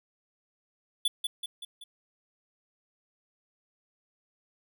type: tone with echo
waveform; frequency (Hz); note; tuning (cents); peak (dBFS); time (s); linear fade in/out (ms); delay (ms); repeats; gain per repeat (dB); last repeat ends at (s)
square; 3457; A7; -31; -24; 1.05-1.08; 5; 190; 4; -5; 1.84
effects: none